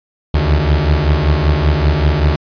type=beating tone pair; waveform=30% pulse; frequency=72 / 77.2 Hz; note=D2 / D#2; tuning=-34 / -13 cents; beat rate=5.2 Hz; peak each=-11 dBFS; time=0.34-2.36 s; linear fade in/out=5 ms; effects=resampled to 11025 Hz